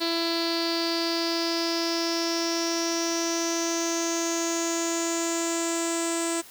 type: tone with low-pass filter sweep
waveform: sawtooth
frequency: 334.1 Hz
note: E4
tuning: 23 cents sharp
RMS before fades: -27 dBFS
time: 0-6.42 s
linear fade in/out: 20 ms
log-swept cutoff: 4300 to 8000 Hz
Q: 8.3
effects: white hiss -48 dBFS RMS until 6.5 s + high-pass 100 Hz 12 dB/octave